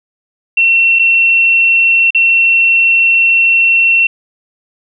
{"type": "tone with dropouts", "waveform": "sine", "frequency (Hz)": 2713, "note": "E7", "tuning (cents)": 49, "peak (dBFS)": -6, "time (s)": [0.57, 4.07], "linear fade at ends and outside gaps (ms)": 5, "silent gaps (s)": [[0.989, 0.993], [2.106, 2.147]], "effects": []}